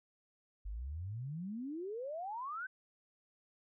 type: exponential sweep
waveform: sine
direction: up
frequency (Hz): 46.5 to 1568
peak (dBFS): -39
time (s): 0.65-2.67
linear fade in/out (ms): 10
effects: none